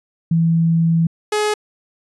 sine / sawtooth tone pair in turn, 165.3 / 421.9 Hz, E3 / G#4, +5 / +27 cents, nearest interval octave + major third, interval 1622 cents, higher second, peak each -12 / -12 dBFS, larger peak neither, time 0.31-1.07 / 1.32-1.54 s, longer first, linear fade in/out 5 ms, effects resampled to 24000 Hz

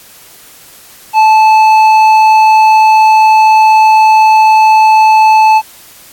sine tone with tanh clipping, 872 Hz, A5, 16 cents flat, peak -4 dBFS, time 1.13-5.62 s, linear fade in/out 50 ms, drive 9 dB, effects white hiss -37 dBFS RMS until 6.12 s + AAC 64 kbps

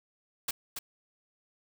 white noise with echo, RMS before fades -32 dBFS, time 0.48-0.51 s, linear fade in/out 5 ms, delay 280 ms, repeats 1, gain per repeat -6 dB, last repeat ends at 0.79 s, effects none

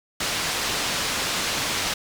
white low-pass noise, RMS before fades -26 dBFS, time 0.2-1.94 s, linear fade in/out 5 ms, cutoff 5400 Hz, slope 12 dB/octave, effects none

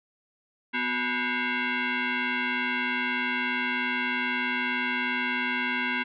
sine tone with frequency modulation, 248.6 Hz, B3, 12 cents sharp, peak -25 dBFS, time 0.73-6.04 s, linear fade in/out 20 ms, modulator 614 Hz, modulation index 4.2, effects none

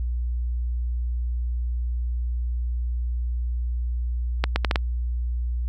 accelerating click train, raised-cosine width 0.3 ms, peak -5 dBFS, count 5, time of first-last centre 4.44-4.758 s, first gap 120 ms, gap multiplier 0.73, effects added 60 Hz sine -23 dBFS peak until 5.68 s

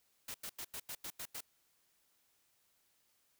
white noise bursts, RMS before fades -44 dBFS, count 8, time 0.28-1.407 s, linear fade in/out 5 ms, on 63 ms, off 89 ms, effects white hiss -75 dBFS RMS until 3.39 s

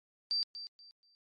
sine tone with echo, 4676 Hz, D8, 8 cents flat, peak -29 dBFS, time 0.31-0.43 s, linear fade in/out 0 ms, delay 240 ms, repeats 3, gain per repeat -12 dB, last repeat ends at 1.15 s, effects MP3 48 kbps

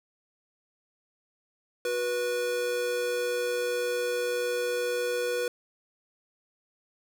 square tone pair together, 366 / 487.8 Hz, F#4 / B4, -19 / -21 cents, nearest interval perfect fourth, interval 498 cents, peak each -37 / -28 dBFS, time 1.85-5.48 s, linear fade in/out 2 ms, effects none

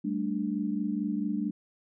sine chord, G suspended second, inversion none, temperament just, 196 / 220.5 / 294 Hz, G3 / A3 / D4, 0 / +4 / +2 cents, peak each -32 dBFS, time 0.04-1.51 s, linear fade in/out 10 ms, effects none

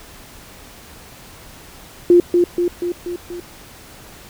sine tone with echo, 350.4 Hz, F4, 6 cents sharp, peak -6 dBFS, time 2.1-2.2 s, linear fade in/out 2 ms, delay 240 ms, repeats 5, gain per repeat -4 dB, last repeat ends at 3.4 s, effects pink hiss -41 dBFS RMS until 4.29 s

